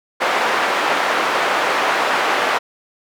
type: band-pass noise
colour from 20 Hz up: white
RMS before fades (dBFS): -18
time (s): 0.2-2.59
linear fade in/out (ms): 20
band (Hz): 460 to 1500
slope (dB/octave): 12
effects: none